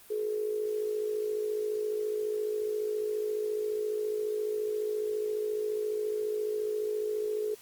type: tone with amplitude modulation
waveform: sine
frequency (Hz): 426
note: G#4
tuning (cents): +44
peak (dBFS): -26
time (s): 0.1-7.55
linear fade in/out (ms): 10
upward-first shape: sine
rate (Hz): 54.5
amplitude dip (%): 60
effects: white hiss -54 dBFS RMS until 7.61 s + Opus 32 kbps